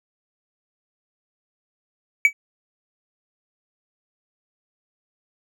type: tone with exponential decay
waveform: triangle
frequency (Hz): 2281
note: C#7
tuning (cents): +49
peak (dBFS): -5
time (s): 2.25-2.33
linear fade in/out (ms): 1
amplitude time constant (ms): 16
effects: none